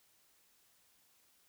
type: silence
effects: white hiss -70 dBFS RMS until 1.48 s

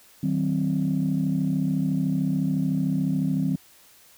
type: chord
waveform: sine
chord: C diminished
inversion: first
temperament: equal with one note detuned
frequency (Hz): 155.56 / 189.32 / 261.6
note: Eb3 / Gb3 / C4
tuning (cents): 0 / +40 / 0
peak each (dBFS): -25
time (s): 0.23-3.56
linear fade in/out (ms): 5
effects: tanh soft clip ceiling -14 dBFS + white hiss -54 dBFS RMS until 4.17 s

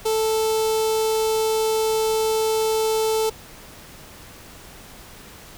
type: tone with notch filter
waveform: sawtooth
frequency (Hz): 440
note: A4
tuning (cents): 0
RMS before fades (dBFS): -21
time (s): 0.05-3.3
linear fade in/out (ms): 10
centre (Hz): 1800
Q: 0.78
effects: pink hiss -43 dBFS RMS until 5.57 s

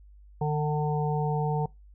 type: harmonic tone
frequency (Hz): 150.1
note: D3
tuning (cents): +38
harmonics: 1 / 3 / 5 / 6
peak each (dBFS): -26 / -31 / -33 / -34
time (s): 0.41-1.66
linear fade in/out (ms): 5
effects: noise-tail reverb RT60 0.2 s tail -22 dB re dry + added 50 Hz sine -49 dBFS peak until 1.94 s

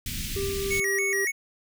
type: band-stop noise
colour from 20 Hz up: pink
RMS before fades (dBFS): -32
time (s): 0.06-0.8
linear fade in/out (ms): 2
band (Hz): 240 to 2200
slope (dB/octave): 24
type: tone with tremolo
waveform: triangle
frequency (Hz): 393.8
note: G4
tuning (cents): +8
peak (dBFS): -25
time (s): 0.36-1.25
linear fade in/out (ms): 5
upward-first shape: triangle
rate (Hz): 3.8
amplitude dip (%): 25
type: tone with vibrato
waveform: square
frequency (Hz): 2050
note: C7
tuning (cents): -36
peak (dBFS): -25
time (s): 0.7-1.32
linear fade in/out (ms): 20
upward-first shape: square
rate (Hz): 3.5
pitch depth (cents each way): 130
effects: none

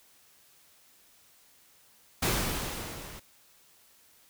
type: noise with level ramp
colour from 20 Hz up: pink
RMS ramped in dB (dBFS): -26 to -46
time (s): 2.22-3.2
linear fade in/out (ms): 10
effects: white hiss -61 dBFS RMS until 4.29 s

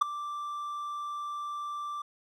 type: tone with ADSR envelope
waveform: triangle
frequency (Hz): 1174.7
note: D6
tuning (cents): 0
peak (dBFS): -14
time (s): 0.01-2.02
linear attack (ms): 11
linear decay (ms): 5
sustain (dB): -18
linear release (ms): 5
effects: none

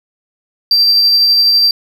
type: tone with tremolo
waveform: triangle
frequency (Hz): 4699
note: D8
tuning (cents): 0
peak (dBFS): -4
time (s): 0.71-1.71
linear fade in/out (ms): 2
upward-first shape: sine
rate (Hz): 12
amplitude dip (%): 25
effects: tanh soft clip ceiling -1 dBFS

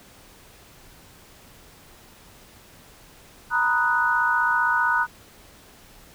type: chord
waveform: sine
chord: B major seventh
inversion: third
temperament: equal with one note detuned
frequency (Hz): 932.3 / 987.8 / 1248.1 / 1480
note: A#5 / B5 / D#6 / F#6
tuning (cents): 0 / 0 / +5 / 0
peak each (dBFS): -25 / -27 / -26 / -21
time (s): 3.5-5.07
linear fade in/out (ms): 50
effects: pink hiss -50 dBFS RMS until 6.14 s

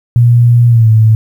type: tone with pitch glide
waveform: sine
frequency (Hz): 119.6 to 110.31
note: A#2 to A2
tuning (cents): +45 to +5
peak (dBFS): -3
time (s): 0.16-1.15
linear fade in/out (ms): 0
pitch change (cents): -140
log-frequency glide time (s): 0.68-0.89
effects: 7-bit

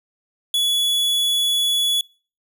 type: tone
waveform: 45% pulse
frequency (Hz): 3400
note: G#7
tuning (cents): +40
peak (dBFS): -17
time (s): 0.54-2.01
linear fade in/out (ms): 2
effects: noise-tail reverb RT60 0.4 s tail -26 dB re dry

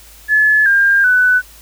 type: tone with pitch steps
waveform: sine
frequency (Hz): 1718 / 1603 / 1495.6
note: A6 / G6 / F#6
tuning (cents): -42 / +38 / +18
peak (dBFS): -8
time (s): 0.28-1.42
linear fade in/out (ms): 50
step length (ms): 380
effects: added 53 Hz sine -43 dBFS peak until 1.61 s + white hiss -42 dBFS RMS until 1.61 s

